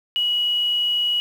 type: tone with quantisation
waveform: sine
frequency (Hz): 2917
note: F#7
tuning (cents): -25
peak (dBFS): -18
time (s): 0.16-1.2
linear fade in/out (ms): 0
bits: 7
effects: none